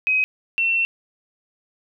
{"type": "tone pair in turn", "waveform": "sine", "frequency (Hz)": [2528, 2704], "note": ["D#7", "E7"], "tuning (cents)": [27, 43], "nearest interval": "minor second", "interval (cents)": 116, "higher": "second", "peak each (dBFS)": [-16, -17], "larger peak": "first", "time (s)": [[0.07, 0.24], [0.58, 0.85]], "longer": "second", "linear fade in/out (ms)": 0, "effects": []}